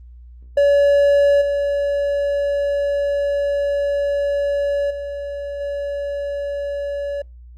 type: tone with level steps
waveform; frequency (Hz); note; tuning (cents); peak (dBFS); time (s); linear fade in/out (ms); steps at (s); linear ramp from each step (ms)
triangle; 569; C#5; +45; -9 / -15 / -23 / -20; 0.57-7.22; 5; 1.41 / 4.9 / 5.6; 10
effects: added 60 Hz sine -38 dBFS peak until 7.57 s + Opus 24 kbps